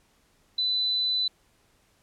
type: tone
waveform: sine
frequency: 3999 Hz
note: B7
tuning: 21 cents sharp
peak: -23 dBFS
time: 0.58-1.28 s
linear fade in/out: 5 ms
effects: pink hiss -65 dBFS RMS until 2.02 s + low-pass 12000 Hz 12 dB/octave